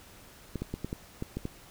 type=clicks; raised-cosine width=3 ms; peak=-20 dBFS; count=8; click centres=0.557 / 0.62 / 0.74 / 0.846 / 0.929 / 1.224 / 1.37 / 1.454 s; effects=pink hiss -53 dBFS RMS until 1.7 s